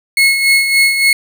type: tone with tremolo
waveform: 35% pulse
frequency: 2178 Hz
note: C#7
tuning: 31 cents flat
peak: -5 dBFS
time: 0.17-1.13 s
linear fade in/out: 2 ms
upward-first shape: sine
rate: 3.5 Hz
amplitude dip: 55%
effects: none